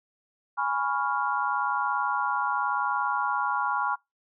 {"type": "chord", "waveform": "sine", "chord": "C# dominant seventh", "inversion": "second", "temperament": "equal", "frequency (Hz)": [830.6, 987.8, 1108.7, 1396.9], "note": ["G#5", "B5", "C#6", "E#6"], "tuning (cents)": [0, 0, 0, 0], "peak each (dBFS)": -30, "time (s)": [0.57, 3.96], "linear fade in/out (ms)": 20, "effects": ["noise-tail reverb RT60 0.2 s tail -25 dB re dry"]}